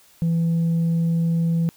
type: tone with tanh clipping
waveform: sine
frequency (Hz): 166.5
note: E3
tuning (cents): +18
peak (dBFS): -18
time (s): 0.22-1.69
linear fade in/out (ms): 0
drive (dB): 1
effects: white hiss -54 dBFS RMS until 1.76 s